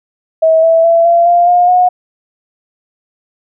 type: tone with pitch steps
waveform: sine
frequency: 644 / 656.8 / 669.8 / 683.1 / 696.6 / 710.4 / 724.5 Hz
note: E5 / E5 / E5 / F5 / F5 / F5 / F#5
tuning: -41 / -6 / +27 / -38 / -5 / +29 / -37 cents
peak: -5 dBFS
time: 0.42-1.89 s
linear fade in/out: 10 ms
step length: 210 ms
effects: none